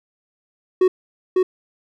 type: tone with echo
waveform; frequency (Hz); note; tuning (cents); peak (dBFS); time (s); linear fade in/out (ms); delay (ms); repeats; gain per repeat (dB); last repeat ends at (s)
triangle; 370.1; F#4; 0; -9; 0.81-0.88; 5; 550; 1; -2; 1.43
effects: none